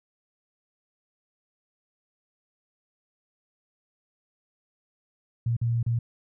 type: tone with dropouts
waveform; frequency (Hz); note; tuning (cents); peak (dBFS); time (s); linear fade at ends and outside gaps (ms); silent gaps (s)
sine; 117.1; A#2; +8; -22; 5.46-5.99; 5; 5.567-5.614 / 5.829-5.863
effects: none